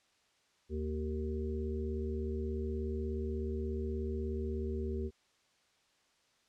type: harmonic tone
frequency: 76.6 Hz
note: D#2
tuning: 27 cents flat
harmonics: 1 / 3 / 5 / 6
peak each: -36 / -41 / -39 / -47 dBFS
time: 0.69-5.11 s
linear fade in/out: 50 ms
effects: white hiss -71 dBFS RMS until 6.48 s + low-pass 6000 Hz 12 dB/octave